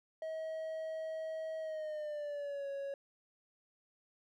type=tone with pitch glide; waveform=triangle; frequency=638 to 555.4 Hz; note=D#5 to C#5; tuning=+43 to +3 cents; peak=-36 dBFS; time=0.22-2.94 s; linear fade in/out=2 ms; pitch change=-240 cents; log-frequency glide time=1.6-2.68 s; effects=none